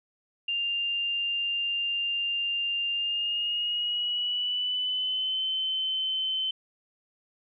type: tone with pitch glide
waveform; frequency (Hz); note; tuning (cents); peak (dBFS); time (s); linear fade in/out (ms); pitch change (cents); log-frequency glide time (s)
sine; 2796 to 3067; F7 to G7; +1 to -38; -26; 0.48-6.51; 5; +161; 2.92-5.42
effects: none